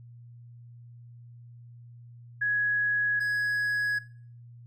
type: tone pair in turn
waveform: sine / triangle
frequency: 1671 / 1671 Hz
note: G#6 / G#6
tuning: +10 / +10 cents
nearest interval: unison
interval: 0 cents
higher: neither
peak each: -24 / -24 dBFS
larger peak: neither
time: 2.41-3.2 / 3.2-3.99 s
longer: neither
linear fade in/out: 10 ms
effects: noise-tail reverb RT60 0.5 s tail -18 dB re dry + added 119 Hz sine -46 dBFS peak until 4.66 s